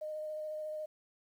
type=tone with vibrato; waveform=sine; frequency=615 Hz; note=D#5; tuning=20 cents flat; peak=-37 dBFS; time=0.01-0.86 s; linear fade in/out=10 ms; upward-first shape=square; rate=14 Hz; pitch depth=9 cents each way; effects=11-bit